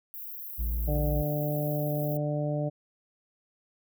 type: high-pass noise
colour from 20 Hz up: white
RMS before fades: -40 dBFS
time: 0.14-2.17 s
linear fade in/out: 0 ms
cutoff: 12000 Hz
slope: 96 dB/octave
type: tone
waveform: triangle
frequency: 57.7 Hz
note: A#1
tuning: 17 cents flat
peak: -25 dBFS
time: 0.58-1.23 s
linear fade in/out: 20 ms
type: harmonic tone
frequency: 148.4 Hz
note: D3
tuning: 18 cents sharp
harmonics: 1 / 2 / 3 / 4 / 5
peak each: -29 / -35 / -40 / -32 / -42 dBFS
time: 0.87-2.7 s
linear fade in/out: 20 ms
effects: none